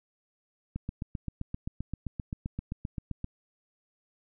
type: click train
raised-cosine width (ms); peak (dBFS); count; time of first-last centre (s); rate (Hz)
5; -21; 20; 0.76-3.244; 7.65
effects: none